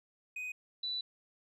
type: tone pair in turn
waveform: triangle / sine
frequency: 2500 / 3969 Hz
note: D#7 / B7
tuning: +8 / +8 cents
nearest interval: minor sixth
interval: 800 cents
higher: second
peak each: -36 / -34 dBFS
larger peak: second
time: 0.36-0.52 / 0.83-1.01 s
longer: second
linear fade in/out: 5 ms
effects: resampled to 32000 Hz